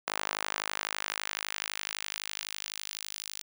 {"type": "tone with high-pass filter sweep", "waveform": "sawtooth", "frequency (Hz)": 51.91, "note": "G#1", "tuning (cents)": 0, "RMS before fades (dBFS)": -37, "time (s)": [0.07, 3.42], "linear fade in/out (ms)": 10, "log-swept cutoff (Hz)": [930, 4600], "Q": 0.91, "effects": []}